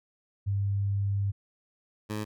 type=tone pair in turn; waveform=sine / 15% pulse; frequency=99.7 / 106.53 Hz; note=G2 / G#2; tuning=+30 / +45 cents; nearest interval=minor second; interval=115 cents; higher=second; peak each=-25 dBFS; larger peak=neither; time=0.46-1.32 / 2.09-2.25 s; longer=first; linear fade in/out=20 ms; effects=none